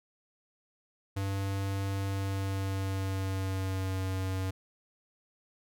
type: tone with pitch glide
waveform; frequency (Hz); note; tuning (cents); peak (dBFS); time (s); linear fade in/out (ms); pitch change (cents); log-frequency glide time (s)
square; 97.9 to 94.51; G2 to F#2; -2 to +37; -31; 1.16-4.51; 10; -61; 2.04-4.04
effects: none